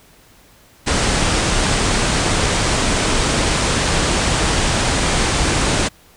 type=low-pass noise; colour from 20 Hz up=pink; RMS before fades=-17 dBFS; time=0.86-5.89 s; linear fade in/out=20 ms; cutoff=9500 Hz; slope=96 dB/octave; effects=pink hiss -49 dBFS RMS until 6.16 s